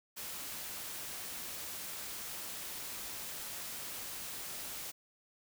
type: noise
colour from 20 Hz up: white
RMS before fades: -43 dBFS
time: 0.16-4.92 s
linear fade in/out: 20 ms
effects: none